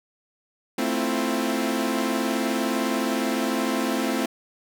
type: chord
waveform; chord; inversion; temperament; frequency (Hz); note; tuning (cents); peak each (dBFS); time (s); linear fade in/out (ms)
sawtooth; F major seventh; first; equal with one note detuned; 221.8 / 261.6 / 329.6 / 349.2; A3 / C4 / E4 / F4; +14 / 0 / 0 / 0; -24 / -22 / -26 / -28; 0.78-4.26; 5
effects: none